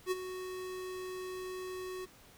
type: tone with ADSR envelope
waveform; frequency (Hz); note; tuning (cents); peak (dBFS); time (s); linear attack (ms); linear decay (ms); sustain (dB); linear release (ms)
square; 370; F#4; 0; -29; 0.06-2.06; 54; 27; -11; 19
effects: pink hiss -59 dBFS RMS until 2.37 s

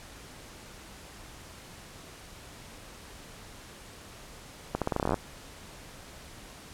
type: accelerating click train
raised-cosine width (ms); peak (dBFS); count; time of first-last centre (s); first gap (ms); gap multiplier
1; -13; 14; 4.75-5.143; 67; 0.85
effects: pink hiss -48 dBFS RMS until 6.73 s + low-pass 11000 Hz 12 dB/octave

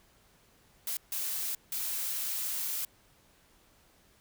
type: noise bursts at uneven times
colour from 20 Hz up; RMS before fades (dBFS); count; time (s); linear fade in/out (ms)
blue; -34; 3; 0.87-0.97 / 1.12-1.55 / 1.72-2.85; 2
effects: pink hiss -64 dBFS RMS until 4.2 s

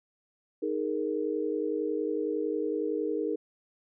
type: chord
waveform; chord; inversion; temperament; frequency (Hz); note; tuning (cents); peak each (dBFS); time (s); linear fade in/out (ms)
sine; D# suspended fourth; none; equal; 311.1 / 415.3 / 466.2; D#4 / G#4 / A#4; 0 / 0 / 0; -32; 0.62-3.36; 10
effects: none

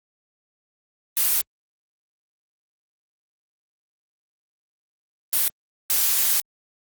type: noise bursts at uneven times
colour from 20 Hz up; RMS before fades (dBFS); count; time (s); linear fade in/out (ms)
blue; -20; 3; 1.17-1.41 / 5.33-5.48 / 5.9-6.4; 0
effects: Opus 32 kbps

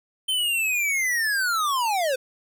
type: linear sweep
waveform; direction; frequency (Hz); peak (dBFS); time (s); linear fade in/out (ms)
square; down; 3113 to 496.4; -22; 0.28-2.16; 10
effects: none

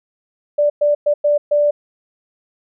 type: tone bursts at uneven times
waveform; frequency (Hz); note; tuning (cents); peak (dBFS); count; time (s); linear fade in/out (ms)
sine; 587.3; D5; 0; -11; 5; 0.58-0.7 / 0.81-0.95 / 1.06-1.14 / 1.24-1.38 / 1.51-1.71; 10
effects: none

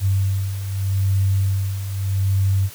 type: beating tone pair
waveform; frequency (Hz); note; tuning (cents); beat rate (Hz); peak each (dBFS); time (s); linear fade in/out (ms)
sine; 96.4 / 97.21; G2 / G2; -28 / -14; 0.81; -24 / -18; 0-2.7; 50
effects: white hiss -40 dBFS RMS until 2.74 s

